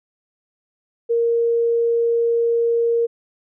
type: tone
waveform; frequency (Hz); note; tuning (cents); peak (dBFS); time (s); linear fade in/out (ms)
sine; 466.2; A#4; 0; -15; 1.09-3.07; 20
effects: none